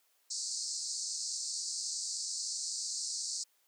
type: band-pass noise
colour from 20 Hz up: pink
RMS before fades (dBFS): -38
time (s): 0.3-3.44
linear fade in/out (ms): 10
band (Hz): 4300 to 8600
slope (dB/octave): 96
effects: white hiss -72 dBFS RMS until 3.67 s + high-pass 400 Hz 12 dB/octave